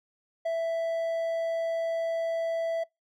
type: tone with hard clipping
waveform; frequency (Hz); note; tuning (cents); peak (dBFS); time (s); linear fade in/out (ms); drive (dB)
triangle; 661; E5; +5; -27; 0.45-2.84; 10; 6
effects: noise-tail reverb RT60 0.2 s tail -26 dB re dry